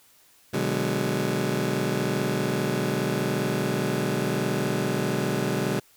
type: chord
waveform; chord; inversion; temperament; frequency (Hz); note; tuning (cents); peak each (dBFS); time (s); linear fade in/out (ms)
20% pulse; G# half-diminished seventh; first; just; 124.59 / 149.51 / 186.89 / 207.7; B2 / D3 / F#3 / G#3; +16 / +31 / +18 / 0; -25; 0.53-5.8; 10
effects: white hiss -58 dBFS RMS until 5.96 s